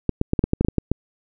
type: clicks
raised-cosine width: 3 ms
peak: -5 dBFS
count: 11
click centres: 0.093 / 0.214 / 0.334 / 0.392 / 0.44 / 0.534 / 0.61 / 0.648 / 0.685 / 0.783 / 0.916 s
effects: none